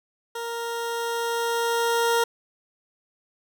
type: tone with level ramp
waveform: 20% pulse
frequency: 466.2 Hz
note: A#4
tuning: in tune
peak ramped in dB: -25 to -14 dBFS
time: 0.35-2.24 s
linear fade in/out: 5 ms
effects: none